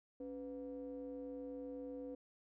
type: ring-modulated tone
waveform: triangle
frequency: 110 Hz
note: A2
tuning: in tune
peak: -39 dBFS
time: 0.2-2.15 s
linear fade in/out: 5 ms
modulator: 388 Hz
effects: none